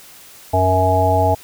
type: harmonic tone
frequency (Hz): 93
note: F#2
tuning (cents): +9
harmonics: 1 / 3 / 5 / 7 / 9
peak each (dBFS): -17 / -25 / -22 / -17 / -17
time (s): 0.53-1.35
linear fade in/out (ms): 10
effects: white hiss -42 dBFS RMS until 1.43 s